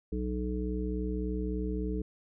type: harmonic tone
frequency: 61.74 Hz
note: B1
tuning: in tune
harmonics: 1 / 3 / 5 / 7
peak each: -33 / -36 / -37 / -38 dBFS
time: 0.12-2.02 s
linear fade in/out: 5 ms
effects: none